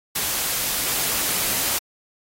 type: noise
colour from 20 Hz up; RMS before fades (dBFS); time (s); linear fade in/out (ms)
white; -23; 0.15-1.79; 10
effects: AAC 48 kbps